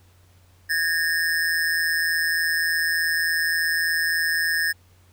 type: ring-modulated tone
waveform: square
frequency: 1734 Hz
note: A6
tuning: 26 cents flat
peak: -18 dBFS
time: 0.69-4.73 s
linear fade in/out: 20 ms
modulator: 81.7 Hz
effects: added 90 Hz sine -53 dBFS peak until 5.12 s + pink hiss -60 dBFS RMS until 5.12 s